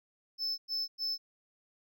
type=tone bursts; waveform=triangle; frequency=5260 Hz; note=E8; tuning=5 cents flat; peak=-30 dBFS; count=3; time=0.38-1.18 s; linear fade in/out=50 ms; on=200 ms; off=100 ms; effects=none